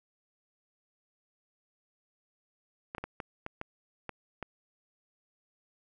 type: clicks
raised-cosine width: 0.5 ms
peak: -22 dBFS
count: 8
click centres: 2.949 / 2.982 / 3.04 / 3.202 / 3.464 / 3.614 / 4.093 / 4.427 s
effects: none